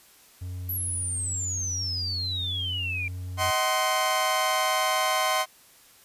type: tone with pitch glide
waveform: triangle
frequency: 90.4 to 90.98 Hz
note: F#2 to F#2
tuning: -40 to -29 cents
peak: -30 dBFS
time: 0.41-3.51 s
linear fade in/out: 10 ms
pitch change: +11 cents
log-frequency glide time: 3.08-3.13 s
type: exponential sweep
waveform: sine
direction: down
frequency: 11910 to 2349 Hz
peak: -28 dBFS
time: 0.69-3.08 s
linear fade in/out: 2 ms
type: chord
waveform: sawtooth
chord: C diminished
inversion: first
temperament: just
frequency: 627.9 / 753.5 / 1046.5 Hz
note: Eb5 / Gb5 / C6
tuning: +16 / +31 / 0 cents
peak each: -25 / -24 / -22 dBFS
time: 3.37-5.46 s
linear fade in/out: 50 ms
effects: white hiss -55 dBFS RMS until 6.04 s + resampled to 32000 Hz